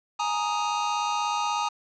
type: chord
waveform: square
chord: Ab suspended second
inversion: none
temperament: equal with one note detuned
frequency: 835.9 / 932.3 / 1244.5 Hz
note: Ab5 / Bb5 / Eb6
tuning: +11 / 0 / 0 cents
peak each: -30 dBFS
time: 0.19-1.69 s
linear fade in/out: 10 ms
effects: resampled to 16000 Hz + 8-bit